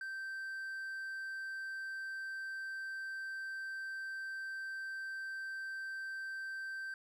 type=tone; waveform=triangle; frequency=1560 Hz; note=G6; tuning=9 cents flat; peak=-38 dBFS; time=0.01-6.94 s; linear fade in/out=2 ms; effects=none